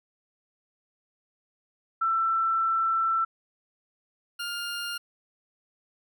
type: tone pair in turn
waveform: sine / 20% pulse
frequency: 1336 / 1406.8 Hz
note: E6 / F6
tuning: +23 / +12 cents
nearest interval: minor second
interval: 89 cents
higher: second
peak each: -22 / -26 dBFS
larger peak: first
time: 2.01-3.25 / 4.39-4.98 s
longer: first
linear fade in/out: 10 ms
effects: none